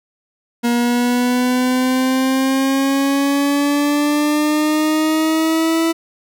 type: exponential sweep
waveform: 40% pulse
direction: up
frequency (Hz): 237.2 to 330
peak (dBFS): -13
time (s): 0.63-5.93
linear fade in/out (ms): 20
effects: none